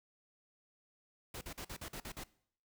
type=noise bursts; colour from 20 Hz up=pink; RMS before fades=-45 dBFS; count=8; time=1.34-2.238 s; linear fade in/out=5 ms; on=72 ms; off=46 ms; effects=noise-tail reverb RT60 0.6 s tail -20 dB re dry